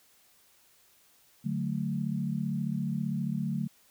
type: chord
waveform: sine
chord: D major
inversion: none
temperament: equal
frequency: 146.83 / 185 / 220 Hz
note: D3 / F#3 / A3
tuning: 0 / 0 / 0 cents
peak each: -33 dBFS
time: 1.44-3.68 s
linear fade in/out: 20 ms
effects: white hiss -63 dBFS RMS until 3.9 s